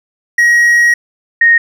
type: tone pair in turn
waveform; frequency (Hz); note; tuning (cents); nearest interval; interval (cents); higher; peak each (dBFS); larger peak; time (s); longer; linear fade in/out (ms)
triangle / sine; 1896 / 1859.1; A#6 / A#6; +29 / -5; unison; 34; first; -4; neither; 0.38-0.94 / 1.41-1.58; first; 5
effects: none